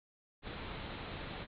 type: low-pass noise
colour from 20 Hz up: pink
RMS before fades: -44 dBFS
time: 0.42-1.47 s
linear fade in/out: 50 ms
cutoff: 4100 Hz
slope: 96 dB/octave
effects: none